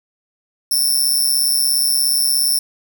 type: tone with amplitude modulation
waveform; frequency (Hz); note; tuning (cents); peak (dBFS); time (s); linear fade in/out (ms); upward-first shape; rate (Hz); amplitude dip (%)
5% pulse; 5370; E8; +31; -5; 0.71-2.59; 5; sine; 137; 75
effects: none